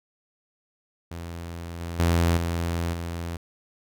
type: tone with level steps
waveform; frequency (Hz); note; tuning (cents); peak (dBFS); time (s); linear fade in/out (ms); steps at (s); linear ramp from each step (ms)
sawtooth; 84.8; E2; +50; -30 / -27 / -15 / -21 / -26; 1.11-3.37; 5; 1.8 / 1.99 / 2.37 / 2.93; 5
effects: none